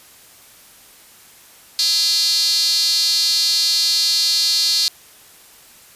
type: tone with high-pass filter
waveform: square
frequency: 185 Hz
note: F#3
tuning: in tune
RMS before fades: -17 dBFS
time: 1.79-4.88 s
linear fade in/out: 0 ms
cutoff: 4400 Hz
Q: 8.3
effects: white hiss -46 dBFS RMS until 5.95 s + resampled to 32000 Hz